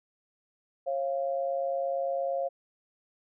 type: tone pair together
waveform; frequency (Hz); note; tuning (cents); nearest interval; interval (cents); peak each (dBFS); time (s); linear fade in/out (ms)
sine; 544.3 / 693; C#5 / F5; -32 / -14; major third; 418; -29 / -32; 0.86-2.49; 20
effects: none